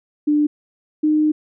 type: tone pair in turn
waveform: sine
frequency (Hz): 297.3 / 305.7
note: D4 / D#4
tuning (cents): +21 / -30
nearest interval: unison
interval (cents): 49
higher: second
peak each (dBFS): -13 / -13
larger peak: neither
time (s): 0.27-0.47 / 1.03-1.32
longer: second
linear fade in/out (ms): 10
effects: none

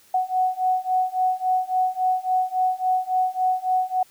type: beating tone pair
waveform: sine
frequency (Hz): 740 / 743.6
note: F#5 / F#5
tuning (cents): 0 / +8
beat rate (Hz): 3.6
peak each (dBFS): -23 / -22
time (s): 0.14-4.03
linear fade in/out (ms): 5
effects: white hiss -55 dBFS RMS until 4.1 s

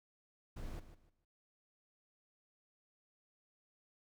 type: noise with echo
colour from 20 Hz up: brown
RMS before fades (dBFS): -44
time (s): 0.56-0.8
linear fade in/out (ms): 10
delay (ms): 150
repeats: 3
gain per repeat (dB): -12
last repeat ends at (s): 1.25
effects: none

